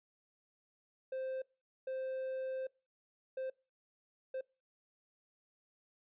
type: tone bursts at uneven times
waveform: triangle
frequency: 523.3 Hz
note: C5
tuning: in tune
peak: -35 dBFS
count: 4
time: 1.12-1.42 / 1.87-2.67 / 3.37-3.5 / 4.34-4.41 s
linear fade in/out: 5 ms
effects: noise-tail reverb RT60 0.3 s tail -24 dB re dry + resampled to 8000 Hz